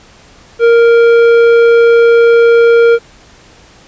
sine tone with tanh clipping, 466.2 Hz, A#4, in tune, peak -5 dBFS, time 0.59-2.99 s, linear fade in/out 50 ms, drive 11 dB, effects pink hiss -41 dBFS RMS until 3.87 s + resampled to 16000 Hz

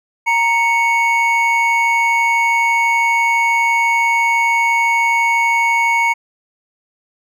triangle tone pair together, 932.3 / 2217 Hz, A#5 / C#7, 0 / 0 cents, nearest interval octave + minor third, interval 1500 cents, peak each -13 dBFS, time 0.26-6.14 s, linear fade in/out 20 ms, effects none

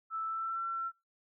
sine tone with pitch glide, 1318.5 to 1350.9 Hz, E6 to E6, 0 to +42 cents, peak -33 dBFS, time 0.1-0.92 s, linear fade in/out 50 ms, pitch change +42 cents, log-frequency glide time 0.26-0.62 s, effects noise-tail reverb RT60 0.2 s tail -21 dB re dry

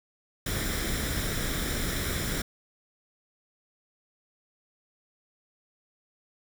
pink noise with comb filter, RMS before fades -30 dBFS, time 0.46-2.42 s, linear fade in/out 5 ms, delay 0.55 ms, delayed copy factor +0.6, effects none

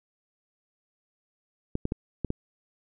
clicks, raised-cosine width 3 ms, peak -15 dBFS, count 5, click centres 1.754 / 1.854 / 1.921 / 2.247 / 2.304 s, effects none

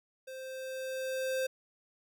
square tone with level ramp, 523 Hz, C5, 1 cent flat, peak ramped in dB -43 to -30 dBFS, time 0.27-1.47 s, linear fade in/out 10 ms, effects none

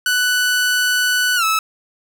sawtooth tone with pitch glide, 1488 to 1302.9 Hz, F#6 to E6, +9 to -21 cents, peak -11 dBFS, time 0.06-1.59 s, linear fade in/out 2 ms, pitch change -230 cents, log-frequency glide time 1.36-1.44 s, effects none

